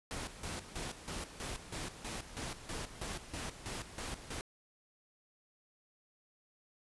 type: noise with tremolo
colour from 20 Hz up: pink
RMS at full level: -41 dBFS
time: 0.11-4.41 s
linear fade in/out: 0 ms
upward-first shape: square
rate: 3.1 Hz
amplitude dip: 70%
effects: resampled to 24000 Hz